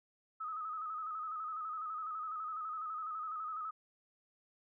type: tone with vibrato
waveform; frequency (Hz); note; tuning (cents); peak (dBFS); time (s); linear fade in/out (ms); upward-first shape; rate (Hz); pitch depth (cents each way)
sine; 1270; D#6; +35; -38; 0.4-3.71; 10; square; 12; 44
effects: none